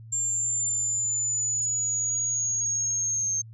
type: linear sweep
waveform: sine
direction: down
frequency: 7360 to 6360 Hz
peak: -24 dBFS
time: 0.12-3.42 s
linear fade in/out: 10 ms
effects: added 112 Hz sine -42 dBFS peak until 3.53 s